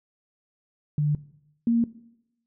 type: tone pair in turn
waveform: sine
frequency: 148.2 / 232.8 Hz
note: D3 / A#3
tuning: +16 / -2 cents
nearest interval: minor sixth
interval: 782 cents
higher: second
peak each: -20 / -18 dBFS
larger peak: second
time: 0.98-1.15 / 1.67-1.84 s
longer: neither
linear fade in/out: 2 ms
effects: noise-tail reverb RT60 0.8 s tail -18 dB re dry